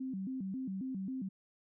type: tone with vibrato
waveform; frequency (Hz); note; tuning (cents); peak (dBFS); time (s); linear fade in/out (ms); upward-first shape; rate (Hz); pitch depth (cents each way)
sine; 223.8; A3; +30; -36; 0-1.29; 10; square; 3.7; 270
effects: none